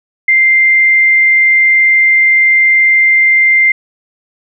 sine tone, 2093 Hz, C7, in tune, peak -5 dBFS, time 0.28-3.72 s, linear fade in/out 5 ms, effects none

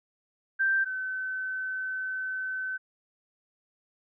sine tone pair in turn, 1568 / 1524.2 Hz, G6 / G6, 0 / -49 cents, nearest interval unison, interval 49 cents, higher first, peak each -22 / -30 dBFS, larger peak first, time 0.59-0.85 / 0.85-2.78 s, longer second, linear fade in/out 20 ms, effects none

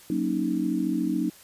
sine chord, D# minor seventh, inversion first, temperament equal, 185 / 233.1 / 277.2 / 311.1 Hz, F#3 / A#3 / C#4 / D#4, 0 / 0 / 0 / 0 cents, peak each -30 / -30 / -29 / -27 dBFS, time 0.1-1.3 s, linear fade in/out 2 ms, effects white hiss -51 dBFS RMS until 1.43 s + resampled to 32000 Hz

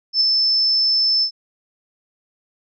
sine tone with ADSR envelope, 5274 Hz, E8, in tune, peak -11 dBFS, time 0.13-1.31 s, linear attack 77 ms, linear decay 9 ms, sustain -3 dB, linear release 85 ms, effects none

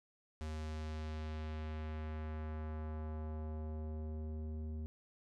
square tone with low-pass filter sweep, 77.78 Hz, D#2, in tune, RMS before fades -42 dBFS, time 0.41-4.86 s, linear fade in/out 0 ms, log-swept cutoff 7900 to 290 Hz, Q 0.93, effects none

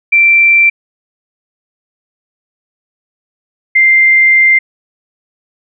sine tone pair in turn, 2349 / 2093 Hz, D7 / C7, 0 / 0 cents, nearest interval major second, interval 200 cents, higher first, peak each -4 dBFS, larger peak neither, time 0.12-0.7 / 3.75-4.59 s, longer second, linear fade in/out 10 ms, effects none

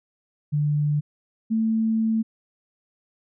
sine tone pair in turn, 147.9 / 222.4 Hz, D3 / A3, +13 / +19 cents, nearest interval perfect fifth, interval 706 cents, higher second, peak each -19 dBFS, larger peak neither, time 0.52-1.01 / 1.5-2.23 s, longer second, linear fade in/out 20 ms, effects none

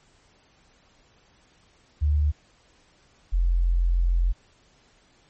sine tone pair in turn, 74.1 / 43.47 Hz, D2 / F1, +16 / -7 cents, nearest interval major sixth, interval 923 cents, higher first, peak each -18 dBFS, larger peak neither, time 2.01-2.32 / 3.32-4.33 s, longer second, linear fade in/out 20 ms, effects pink hiss -60 dBFS RMS until 5.29 s + MP3 32 kbps

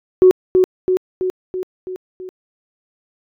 sine tone with echo, 370 Hz, F#4, in tune, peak -4 dBFS, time 0.22-0.31 s, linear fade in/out 0 ms, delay 330 ms, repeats 6, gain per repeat -4 dB, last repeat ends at 2.29 s, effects tanh soft clip ceiling 0 dBFS

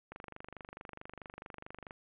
click train, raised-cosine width 0.5 ms, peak -30 dBFS, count 45, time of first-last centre 0.12-1.909 s, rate 24.6 Hz, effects resampled to 8000 Hz + 10-bit

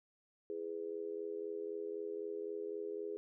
sine tone with amplitude modulation, 415.3 Hz, G#4, in tune, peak -35 dBFS, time 0.5-3.17 s, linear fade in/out 0 ms, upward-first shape sine, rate 83.9 Hz, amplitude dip 90%, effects none

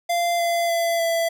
square tone with pitch steps, 691 / 683.1 / 675.2 / 667.5 Hz, F5 / F5 / E5 / E5, -19 / -38 / +41 / +22 cents, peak -20 dBFS, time 0.09-1.29 s, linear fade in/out 10 ms, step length 300 ms, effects none

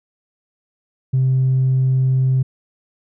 triangle tone with tanh clipping, 130.81 Hz, C3, in tune, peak -13 dBFS, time 1.13-2.43 s, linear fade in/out 10 ms, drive 5 dB, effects none

